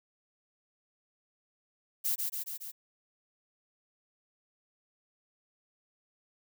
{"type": "noise with echo", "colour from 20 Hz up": "violet", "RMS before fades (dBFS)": -30, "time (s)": [2.04, 2.16], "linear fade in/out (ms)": 20, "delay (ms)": 140, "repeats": 4, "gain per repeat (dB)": -3, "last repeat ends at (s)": 2.72, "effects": []}